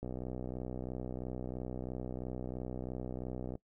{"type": "click train", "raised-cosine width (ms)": 2, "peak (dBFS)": -27, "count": 223, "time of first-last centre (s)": [0.03, 3.554], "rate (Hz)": 63, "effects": ["noise-tail reverb RT60 0.1 s tail -21 dB re dry"]}